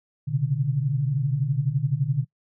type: tone cluster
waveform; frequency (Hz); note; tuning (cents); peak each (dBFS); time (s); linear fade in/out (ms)
sine; 123.4 / 134.8 / 146.8; B2 / C#3 / D3; -1 / -48 / 0; -27 / -26 / -24; 0.27-2.25; 20
effects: noise-tail reverb RT60 0.1 s tail -22 dB re dry